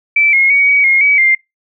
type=tone with pitch steps; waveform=sine; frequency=2323 / 2157 / 2247 / 2263 / 2146 / 2275 / 2102 Hz; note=D7 / C#7 / C#7 / C#7 / C7 / C#7 / C7; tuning=-20 / -48 / +23 / +35 / +43 / +44 / +7 cents; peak=-7 dBFS; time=0.16-1.35 s; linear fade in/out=5 ms; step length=170 ms; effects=noise-tail reverb RT60 0.2 s tail -26 dB re dry